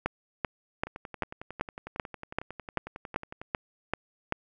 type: two click trains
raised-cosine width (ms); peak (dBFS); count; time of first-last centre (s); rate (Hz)
0.5; -24 / -12; 29 / 12; 0.87-3.415 / 0.06-4.324; 11 / 2.58
effects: none

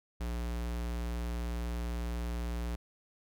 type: tone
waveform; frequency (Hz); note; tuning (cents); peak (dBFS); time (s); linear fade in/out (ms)
square; 59; A#1; +22; -34; 0.2-2.76; 10
effects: none

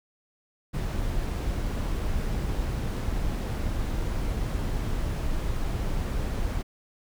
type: noise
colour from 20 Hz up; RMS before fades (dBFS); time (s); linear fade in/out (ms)
brown; -28; 0.73-6.63; 20
effects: none

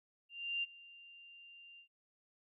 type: tone with ADSR envelope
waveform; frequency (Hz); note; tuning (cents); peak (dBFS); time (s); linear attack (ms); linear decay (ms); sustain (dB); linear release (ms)
sine; 2786; F7; -5; -33; 0.29-1.88; 340; 24; -21; 91
effects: none

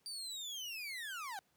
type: linear sweep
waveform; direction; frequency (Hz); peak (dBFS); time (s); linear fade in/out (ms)
30% pulse; down; 4699 to 740; -39; 0.06-1.39; 0
effects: pink hiss -75 dBFS RMS until 1.56 s + high-pass 100 Hz 12 dB/octave

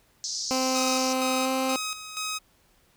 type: band-pass noise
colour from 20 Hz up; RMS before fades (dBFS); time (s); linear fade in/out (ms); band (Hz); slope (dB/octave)
white; -32; 0.24-1.13; 0; 4600 to 6300; 48
type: tone with pitch glide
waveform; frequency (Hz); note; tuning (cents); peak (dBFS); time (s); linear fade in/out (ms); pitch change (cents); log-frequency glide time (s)
15% pulse; 259.8 to 262.4; C4 to C4; -12 to +5; -18; 0.51-1.76; 0; +17; 1.38-1.5
type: tone with tremolo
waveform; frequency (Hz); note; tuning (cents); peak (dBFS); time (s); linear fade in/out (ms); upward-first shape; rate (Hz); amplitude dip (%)
10% pulse; 1265; D#6; +28; -21; 0.74-2.39; 20; square; 2.1; 65
effects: pink hiss -63 dBFS RMS until 2.96 s

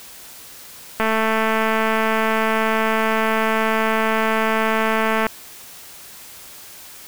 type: click train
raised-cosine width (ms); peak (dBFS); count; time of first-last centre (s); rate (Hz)
0.5; -5; 944; 1-5.267; 221
effects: white hiss -40 dBFS RMS until 7.07 s

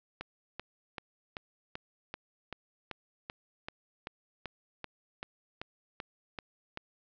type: click train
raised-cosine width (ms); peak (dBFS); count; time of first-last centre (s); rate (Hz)
0.3; -22; 18; 0.21-6.774; 2.59
effects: low-pass 5000 Hz 12 dB/octave

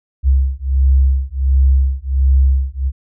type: beating tone pair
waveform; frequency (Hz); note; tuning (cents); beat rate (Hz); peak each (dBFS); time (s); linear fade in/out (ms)
sine; 66.2 / 67.6; C2 / C#2; +21 / -43; 1.4; -13; 0.23-2.92; 50
effects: none

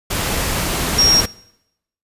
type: tone in noise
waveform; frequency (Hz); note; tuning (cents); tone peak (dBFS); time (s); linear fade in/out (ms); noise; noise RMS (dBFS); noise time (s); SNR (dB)
sine; 5588; F8; 0; -10; 0.98-1.21; 10; pink; -20; 0.1-1.26; +7
effects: noise-tail reverb RT60 0.8 s tail -21 dB re dry + resampled to 32000 Hz

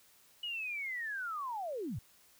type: linear sweep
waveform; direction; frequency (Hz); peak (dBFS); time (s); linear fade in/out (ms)
sine; down; 2934 to 80.3; -36; 0.43-1.99; 5
effects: white hiss -64 dBFS RMS until 2.39 s

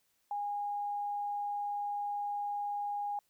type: tone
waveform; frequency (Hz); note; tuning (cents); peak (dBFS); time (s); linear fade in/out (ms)
sine; 819; G#5; -24; -33; 0.31-3.19; 2
effects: white hiss -75 dBFS RMS until 3.29 s

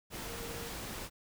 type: tone in noise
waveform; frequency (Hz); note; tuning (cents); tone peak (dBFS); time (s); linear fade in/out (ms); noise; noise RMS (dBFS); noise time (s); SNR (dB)
sine; 465.7; A#4; -2; -46; 0.26-0.72; 50; pink; -42; 0.1-1.1; -7
effects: none

